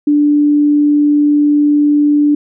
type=tone; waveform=sine; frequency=293.7 Hz; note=D4; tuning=in tune; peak=-7 dBFS; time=0.07-2.35 s; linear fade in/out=5 ms; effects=none